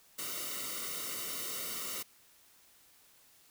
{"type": "noise with comb filter", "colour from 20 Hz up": "white", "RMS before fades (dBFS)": -39, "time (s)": [0.18, 2.03], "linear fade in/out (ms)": 10, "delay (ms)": 1.2, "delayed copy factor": -0.9, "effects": ["white hiss -63 dBFS RMS until 3.5 s"]}